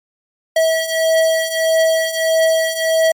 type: beating tone pair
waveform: square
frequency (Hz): 646 / 647.6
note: E5 / E5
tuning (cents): -35 / -31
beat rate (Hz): 1.6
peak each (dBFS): -19 / -15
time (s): 0.56-3.12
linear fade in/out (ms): 5
effects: MP3 96 kbps